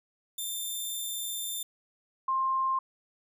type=tone pair in turn; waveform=10% pulse / sine; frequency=3579 / 1057 Hz; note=A7 / C6; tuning=+29 / +17 cents; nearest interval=octave + major sixth; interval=2112 cents; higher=first; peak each=-25 dBFS; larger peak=neither; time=0.38-1.63 / 2.28-2.79 s; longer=first; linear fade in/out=5 ms; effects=none